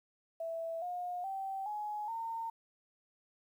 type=tone with pitch steps; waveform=sine; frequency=659.3 / 714.8 / 775 / 840.3 / 911.1 Hz; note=E5 / F5 / G5 / G#5 / A#5; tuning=0 / +40 / -20 / +20 / -40 cents; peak=-36 dBFS; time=0.4-2.5 s; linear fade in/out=5 ms; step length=420 ms; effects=11-bit